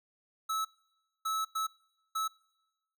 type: tone bursts at uneven times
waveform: square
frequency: 1300 Hz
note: E6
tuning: 24 cents flat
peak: -31 dBFS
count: 4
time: 0.49-0.65 / 1.25-1.45 / 1.55-1.67 / 2.15-2.28 s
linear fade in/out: 10 ms
effects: noise-tail reverb RT60 1.0 s tail -25 dB re dry